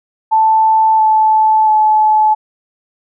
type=tone with pitch steps; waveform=sine; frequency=880 / 870.4 / 860.9 Hz; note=A5 / A5 / A5; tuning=0 / -19 / -38 cents; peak=-7 dBFS; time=0.31-2.35 s; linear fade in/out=20 ms; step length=680 ms; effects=none